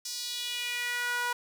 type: tone with high-pass filter sweep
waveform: sawtooth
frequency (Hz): 485.8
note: B4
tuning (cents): -29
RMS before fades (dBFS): -33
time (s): 0.05-1.33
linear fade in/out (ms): 5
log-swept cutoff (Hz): 5400 to 1100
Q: 2.8
effects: none